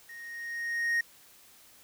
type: tone with level ramp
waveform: triangle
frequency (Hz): 1864.7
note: A#6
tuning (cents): 0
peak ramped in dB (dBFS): -42 to -22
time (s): 0.09-1.01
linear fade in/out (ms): 5
effects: white hiss -57 dBFS RMS until 1.83 s